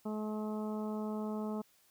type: harmonic tone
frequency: 213.9 Hz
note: A3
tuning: 49 cents flat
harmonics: 1 / 2 / 3 / 4 / 5 / 6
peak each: -36 / -42 / -46 / -48 / -51 / -53 dBFS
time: 0.05-1.62 s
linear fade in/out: 10 ms
effects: white hiss -68 dBFS RMS until 1.9 s